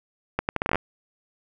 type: accelerating click train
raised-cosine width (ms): 0.5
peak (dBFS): -8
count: 10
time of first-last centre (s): 0.39-0.756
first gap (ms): 99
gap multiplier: 0.75
effects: none